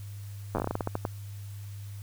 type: slowing click train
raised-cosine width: 1 ms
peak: -15 dBFS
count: 14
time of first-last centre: 0.55-1.052 s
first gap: 9 ms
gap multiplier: 1.22
effects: added 101 Hz sine -38 dBFS peak until 2.02 s + white hiss -55 dBFS RMS until 2.02 s